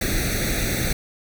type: noise with comb filter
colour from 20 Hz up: pink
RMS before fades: -23 dBFS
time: 0.01-0.93 s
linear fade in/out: 5 ms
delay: 0.49 ms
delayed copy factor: +0.95
effects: none